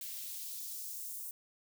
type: noise with high-pass filter sweep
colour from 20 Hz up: blue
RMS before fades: -43 dBFS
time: 0.01-1.31 s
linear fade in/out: 2 ms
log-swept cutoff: 2300 to 8600 Hz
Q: 1
effects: none